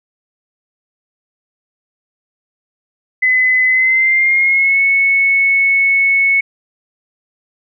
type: tone with pitch glide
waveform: sine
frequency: 2022 to 2205 Hz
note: B6 to C#7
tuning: +40 to -10 cents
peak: -9 dBFS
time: 3.22-6.41 s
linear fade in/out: 10 ms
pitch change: +150 cents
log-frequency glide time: 3.67-4.8 s
effects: none